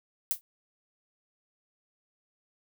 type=noise with exponential decay; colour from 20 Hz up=violet; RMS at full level=-24 dBFS; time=0.31-0.41 s; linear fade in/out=0 ms; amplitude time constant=20 ms; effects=none